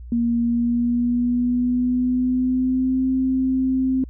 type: tone with pitch glide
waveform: sine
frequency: 235.1 to 260.9 Hz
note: A#3 to C4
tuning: +15 to -5 cents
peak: -17 dBFS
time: 0.12-4.04 s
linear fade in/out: 2 ms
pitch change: +180 cents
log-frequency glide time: 0.41-3.08 s
effects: added 60 Hz sine -34 dBFS peak until 4.09 s